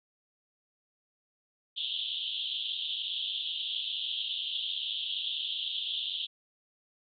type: band-pass noise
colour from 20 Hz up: pink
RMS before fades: -35 dBFS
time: 1.76-6.27 s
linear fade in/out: 20 ms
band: 3000 to 3700 Hz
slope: 96 dB/octave
effects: none